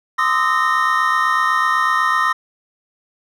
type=tone cluster; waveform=triangle; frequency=1038 / 1224 / 1292 / 1847 Hz; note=C6 / D#6 / E6 / A#6; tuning=-14 / -29 / -35 / -16 cents; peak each=-18 dBFS; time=0.18-2.33 s; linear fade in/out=10 ms; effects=none